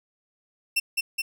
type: tone with echo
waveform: sawtooth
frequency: 2700 Hz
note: E7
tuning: 41 cents sharp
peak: -17 dBFS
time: 0.76-0.8 s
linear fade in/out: 10 ms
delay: 210 ms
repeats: 2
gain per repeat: -2 dB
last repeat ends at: 1.22 s
effects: none